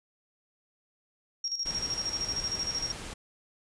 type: tone with tremolo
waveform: sine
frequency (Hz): 5588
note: F8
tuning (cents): 0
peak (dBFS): -28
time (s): 1.44-2.92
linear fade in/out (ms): 5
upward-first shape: square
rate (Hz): 13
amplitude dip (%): 65
type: low-pass noise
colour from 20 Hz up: pink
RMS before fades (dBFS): -41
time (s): 1.65-3.14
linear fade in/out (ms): 10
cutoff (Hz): 9800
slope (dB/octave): 48
effects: none